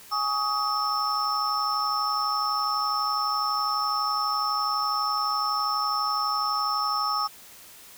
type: tone cluster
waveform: sine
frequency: 829 / 1126 / 1258 / 5350 Hz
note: G#5 / C#6 / D#6 / E8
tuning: -3 / +27 / +19 / +25 cents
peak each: -32 / -31 / -26 / -30 dBFS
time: 0.11-7.28 s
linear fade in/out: 20 ms
effects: white hiss -48 dBFS RMS until 7.97 s